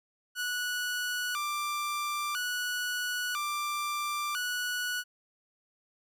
sawtooth tone with vibrato, 1318.5 Hz, E6, in tune, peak -27 dBFS, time 0.35-5.04 s, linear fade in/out 50 ms, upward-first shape square, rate 0.5 Hz, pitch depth 190 cents each way, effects none

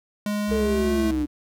square tone with pitch glide, 207.7 to 217.8 Hz, G#3 to A3, 0 to -17 cents, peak -24 dBFS, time 0.26-1.11 s, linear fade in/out 2 ms, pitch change +83 cents, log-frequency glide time 0.44-0.96 s
square tone, 67.1 Hz, C2, 44 cents sharp, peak -29 dBFS, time 0.47-1.27 s, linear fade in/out 50 ms
sine exponential sweep, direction down, 451.7 to 293.7 Hz, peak -22 dBFS, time 0.51-1.26 s, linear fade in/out 10 ms
effects none

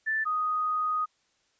sine tone pair in turn, 1762 / 1245.9 Hz, A6 / D#6, +2 / +2 cents, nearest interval tritone, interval 600 cents, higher first, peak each -25 dBFS, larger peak neither, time 0.06-0.25 / 0.25-1.06 s, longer second, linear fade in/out 20 ms, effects white hiss -70 dBFS RMS until 1.59 s + resampled to 16000 Hz

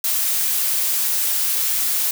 blue noise, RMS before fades -20 dBFS, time 0.04-2.11 s, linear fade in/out 2 ms, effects none

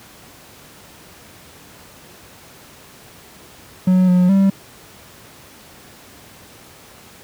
triangle tone with pitch steps, 184.3 / 180.4 / 194.8 Hz, F#3 / F#3 / G3, -7 / -44 / -11 cents, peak -8 dBFS, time 3.87-4.5 s, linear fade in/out 5 ms, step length 210 ms, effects pink hiss -43 dBFS RMS until 7.23 s + high-pass 80 Hz 12 dB/octave

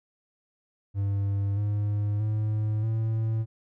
triangle tone with pitch steps, 99.7 / 103.45 / 107.35 / 111.39 Hz, G2 / G#2 / A2 / A2, +30 / -6 / -42 / +22 cents, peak -22 dBFS, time 0.94-3.46 s, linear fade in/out 50 ms, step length 630 ms, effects none

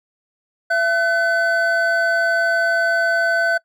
triangle tone pair together, 674 / 1513 Hz, E5 / F#6, +38 / +38 cents, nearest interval octave + major second, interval 1400 cents, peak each -18 / -15 dBFS, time 0.7-3.58 s, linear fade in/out 10 ms, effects noise-tail reverb RT60 0.1 s tail -22 dB re dry

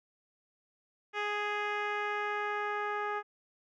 10% pulse tone with low-pass filter sweep, 415.3 Hz, G#4, in tune, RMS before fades -34 dBFS, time 1.13-3.23 s, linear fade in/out 50 ms, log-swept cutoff 2800 to 1400 Hz, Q 1.2, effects none

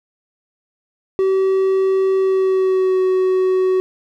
triangle tone with pitch glide, 382.6 to 373.4 Hz, G4 to F#4, -42 to +16 cents, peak -11 dBFS, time 1.19-3.8 s, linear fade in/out 0 ms, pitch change -42 cents, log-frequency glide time 2.17-3.01 s, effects none

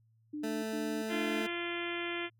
sine tone bursts, 299.3 Hz, D4, 33 cents sharp, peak -36 dBFS, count 3, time 0.33-1.42 s, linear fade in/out 10 ms, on 300 ms, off 95 ms
20% pulse tone, 220 Hz, A3, in tune, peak -30 dBFS, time 0.43-1.47 s, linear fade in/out 10 ms
harmonic tone, 344.8 Hz, F4, 22 cents flat, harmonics 1 / 2 / 3 / 4 / 5 / 6 / 7 / 8 / 9 / 10, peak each -38 / -46 / -48 / -45 / -44 / -42 / -43 / -47 / -45 / -50 dBFS, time 1.08-2.3 s, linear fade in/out 50 ms
effects added 112 Hz sine -65 dBFS peak until 2.39 s

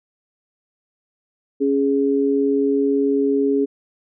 sine tone pair together, 277.2 / 415.3 Hz, C#4 / G#4, 0 / 0 cents, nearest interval perfect fifth, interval 700 cents, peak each -18 dBFS, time 1.6-3.66 s, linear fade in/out 20 ms, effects none

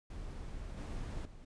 brown noise with level steps, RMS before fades -44 / -40 / -52 dBFS, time 0.1-1.45 s, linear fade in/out 5 ms, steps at 0.77 / 1.25 s, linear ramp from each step 5 ms, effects resampled to 22050 Hz

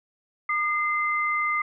sine tone pair together, 1212.8 / 2073 Hz, D#6 / C7, -45 / -17 cents, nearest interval major sixth, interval 928 cents, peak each -25 dBFS, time 0.49-1.62 s, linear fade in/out 5 ms, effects none

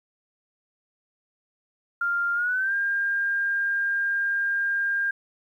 sine tone with pitch glide, 1396.9 to 1604.6 Hz, F6 to G6, 0 to +40 cents, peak -22 dBFS, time 2.01-5.11 s, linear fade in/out 5 ms, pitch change +240 cents, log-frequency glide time 2.34-2.74 s, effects 10-bit

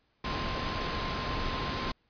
sine tone in noise, 1046.5 Hz, C6, in tune, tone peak -38 dBFS, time 0.24-1.92 s, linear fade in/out 5 ms, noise pink, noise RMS -33 dBFS, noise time 0.24-1.92 s, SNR -8 dB, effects pink hiss -72 dBFS RMS until 2.09 s + resampled to 11025 Hz

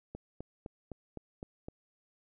click train, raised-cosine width 2 ms, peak -28 dBFS, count 7, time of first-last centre 0.15-1.685 s, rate 3.91 Hz, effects none

